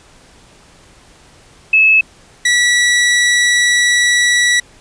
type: tone pair in turn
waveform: sine / sawtooth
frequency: 2597 / 1945.6 Hz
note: E7 / B6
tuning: -26 / -26 cents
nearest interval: perfect fourth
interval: 500 cents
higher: first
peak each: -6 dBFS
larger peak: neither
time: 1.73-2.01 / 2.45-4.6 s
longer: second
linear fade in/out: 5 ms
effects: pink hiss -45 dBFS RMS until 4.8 s + resampled to 22050 Hz